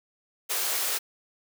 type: high-pass noise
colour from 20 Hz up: white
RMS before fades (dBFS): -28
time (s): 0.49-0.99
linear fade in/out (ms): 20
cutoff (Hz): 370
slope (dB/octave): 24
effects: none